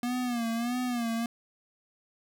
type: tone with vibrato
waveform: square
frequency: 239.2 Hz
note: A#3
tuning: 45 cents sharp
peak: -29 dBFS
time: 0.03-1.26 s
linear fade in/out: 2 ms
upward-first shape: sine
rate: 1.6 Hz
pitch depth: 85 cents each way
effects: none